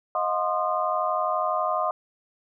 sine tone cluster, 626 / 718 / 1048 / 1223 Hz, D#5 / F5 / C6 / D#6, +10 / +48 / +2 / -30 cents, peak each -28 dBFS, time 0.15-1.91 s, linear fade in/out 2 ms, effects none

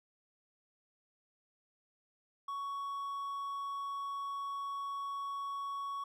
triangle tone, 1116 Hz, C#6, 11 cents sharp, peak -35 dBFS, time 2.48-6.04 s, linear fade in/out 5 ms, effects none

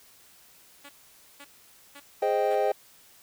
5% pulse tone bursts, 284.3 Hz, C#4, 44 cents sharp, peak -33 dBFS, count 4, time 0.84-2.556 s, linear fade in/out 10 ms, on 54 ms, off 500 ms
triangle chord, Ab major seventh, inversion none, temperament equal, 415.3 / 523.3 / 622.3 / 784 Hz, Ab4 / C5 / Eb5 / G5, 0 / 0 / 0 / 0 cents, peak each -26 dBFS, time 2.22-2.72 s, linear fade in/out 5 ms
effects white hiss -56 dBFS RMS until 3.22 s

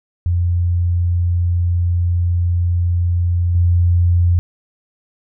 sine tone with level steps, 87.31 Hz, F2, in tune, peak -13 / -10 dBFS, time 0.26-4.39 s, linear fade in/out 0 ms, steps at 3.55 s, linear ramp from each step 2 ms, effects none

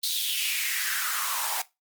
white noise with high-pass filter sweep, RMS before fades -28 dBFS, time 0.03-1.62 s, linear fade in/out 5 ms, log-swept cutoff 4100 to 760 Hz, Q 4.2, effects noise-tail reverb RT60 0.2 s tail -18 dB re dry + Opus 24 kbps

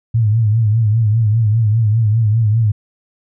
sine tone with vibrato, 110 Hz, A2, in tune, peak -10 dBFS, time 0.14-2.72 s, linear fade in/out 10 ms, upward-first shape triangle, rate 5 Hz, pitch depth 120 cents each way, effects none

